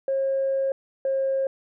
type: tone pair in turn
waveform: sine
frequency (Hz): 540 / 537.6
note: C#5 / C5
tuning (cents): -45 / +47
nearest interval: unison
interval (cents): 8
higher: first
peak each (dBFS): -20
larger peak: neither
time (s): 0.08-0.72 / 1.05-1.47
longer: first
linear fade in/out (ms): 2
effects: tanh soft clip ceiling -17 dBFS